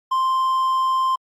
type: tone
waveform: triangle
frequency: 1046.5 Hz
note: C6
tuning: in tune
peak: -15 dBFS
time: 0.11-1.16 s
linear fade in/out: 10 ms
effects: Opus 48 kbps